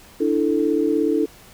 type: chord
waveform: sine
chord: D suspended second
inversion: none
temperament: just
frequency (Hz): 293.7 / 330.4 / 440.5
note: D4 / E4 / A4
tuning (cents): 0 / +4 / +2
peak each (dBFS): -21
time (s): 0.2-1.26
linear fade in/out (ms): 10
effects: pink hiss -47 dBFS RMS until 1.53 s